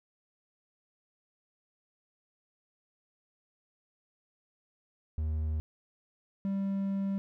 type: tone pair in turn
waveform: triangle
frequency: 77.78 / 195.99 Hz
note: D#2 / G3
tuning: 0 / 0 cents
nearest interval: octave + major third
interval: 1600 cents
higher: second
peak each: -27 dBFS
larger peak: neither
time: 5.18-5.6 / 6.45-7.18 s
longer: second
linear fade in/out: 0 ms
effects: none